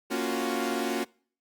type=chord; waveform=sawtooth; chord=Gb major seventh; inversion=first; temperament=equal; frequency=233.1 / 277.2 / 349.2 / 370 Hz; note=Bb3 / Db4 / F4 / Gb4; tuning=0 / 0 / 0 / 0 cents; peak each=-29 dBFS; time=0.1-1.05 s; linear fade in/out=20 ms; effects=noise-tail reverb RT60 0.5 s tail -25 dB re dry + Opus 48 kbps